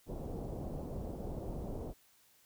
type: low-pass noise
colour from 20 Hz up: pink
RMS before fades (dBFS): -41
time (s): 0.06-1.94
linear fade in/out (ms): 50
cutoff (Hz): 690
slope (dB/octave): 24
effects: white hiss -67 dBFS RMS until 2.45 s